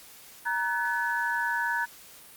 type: tone cluster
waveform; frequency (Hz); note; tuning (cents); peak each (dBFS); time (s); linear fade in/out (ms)
sine; 939 / 1503 / 1714; A#5 / F#6 / A6; +12 / +27 / -46; -30; 0.45-1.86; 20
effects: white hiss -50 dBFS RMS until 2.36 s + Opus 48 kbps